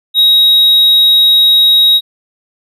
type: tone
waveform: triangle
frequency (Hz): 3800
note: A#7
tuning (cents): +33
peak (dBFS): -3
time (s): 0.14-2.01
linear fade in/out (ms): 50
effects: none